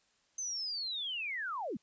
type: linear sweep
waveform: sine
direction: down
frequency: 6272 to 170.4 Hz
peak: -35 dBFS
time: 0.38-1.77 s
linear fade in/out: 5 ms
effects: white hiss -72 dBFS RMS until 1.82 s + resampled to 16000 Hz

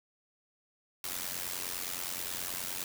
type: noise with amplitude modulation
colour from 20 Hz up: white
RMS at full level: -34 dBFS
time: 1.04-2.84 s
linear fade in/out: 2 ms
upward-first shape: sine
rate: 89.6 Hz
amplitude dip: 80%
effects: none

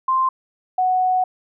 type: tone pair in turn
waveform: sine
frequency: 1046.5 / 740 Hz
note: C6 / F#5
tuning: 0 / 0 cents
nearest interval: tritone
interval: 600 cents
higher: first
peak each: -15 dBFS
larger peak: neither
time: 0.08-0.29 / 0.78-1.24 s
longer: second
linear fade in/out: 5 ms
effects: none

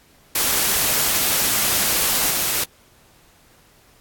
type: noise with level steps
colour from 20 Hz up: white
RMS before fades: -19 / -21 dBFS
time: 0.35-2.64 s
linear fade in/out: 5 ms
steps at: 2.3 s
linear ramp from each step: 10 ms
effects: pink hiss -54 dBFS RMS until 4 s + AAC 64 kbps

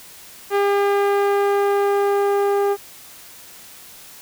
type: tone with low-pass filter sweep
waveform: sawtooth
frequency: 402.5 Hz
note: G4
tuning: 46 cents sharp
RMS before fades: -18 dBFS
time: 0.5-2.77 s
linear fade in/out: 50 ms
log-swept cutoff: 2100 to 1000 Hz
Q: 0.73
effects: white hiss -42 dBFS RMS until 4.21 s

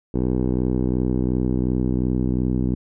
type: tone with low-pass filter sweep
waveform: 10% pulse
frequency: 62.8 Hz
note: B1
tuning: 30 cents sharp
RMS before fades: -21 dBFS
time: 0.14-2.75 s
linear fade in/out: 5 ms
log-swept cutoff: 420 to 280 Hz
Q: 1.3
effects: none

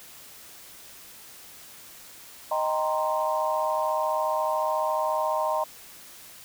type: chord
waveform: sine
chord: C minor seventh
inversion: first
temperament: equal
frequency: 622.3 / 784 / 932.3 / 1046.5 Hz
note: Eb5 / G5 / Bb5 / C6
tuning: 0 / 0 / 0 / 0 cents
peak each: -27 / -32 / -28 / -30 dBFS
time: 2.51-5.64 s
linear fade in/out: 5 ms
effects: white hiss -47 dBFS RMS until 6.44 s

